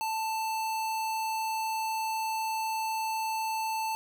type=tone; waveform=square; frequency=884 Hz; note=A5; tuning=8 cents sharp; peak=-30 dBFS; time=0.01-3.95 s; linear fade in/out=0 ms; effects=none